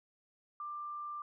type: tone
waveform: sine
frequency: 1186 Hz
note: D6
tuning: 17 cents sharp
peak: -39 dBFS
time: 0.6-1.22 s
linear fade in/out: 2 ms
effects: none